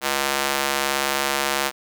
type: tone with high-pass filter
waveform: square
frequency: 69.3 Hz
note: C#2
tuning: in tune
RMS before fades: -23 dBFS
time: 0.01-1.72 s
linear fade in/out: 50 ms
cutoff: 710 Hz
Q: 0.54
effects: none